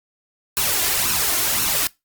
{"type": "noise with flanger", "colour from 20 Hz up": "white", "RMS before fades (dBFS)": -20, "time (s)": [0.57, 1.87], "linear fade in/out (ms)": 0, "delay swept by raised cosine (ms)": [0.72, 2.92], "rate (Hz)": 1.9, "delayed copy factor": 0.65, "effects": ["noise-tail reverb RT60 0.2 s tail -22 dB re dry", "Opus 48 kbps"]}